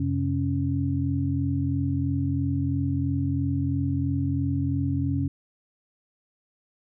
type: tone cluster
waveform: sine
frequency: 90.5 / 133.5 / 277.5 Hz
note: F#2 / C3 / C#4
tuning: -38 / +35 / +2 cents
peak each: -27 dBFS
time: 0-5.28 s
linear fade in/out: 5 ms
effects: none